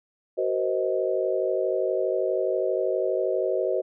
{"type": "chord", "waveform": "sine", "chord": "C half-diminished seventh", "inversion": "second", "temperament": "just", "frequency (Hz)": [376.7, 470.9, 523.3, 627.9], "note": ["Gb4", "Bb4", "C5", "Eb5"], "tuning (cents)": [31, 18, 0, 16], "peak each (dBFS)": [-27, -30, -27, -28], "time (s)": [0.37, 3.82], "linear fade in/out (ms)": 20, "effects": []}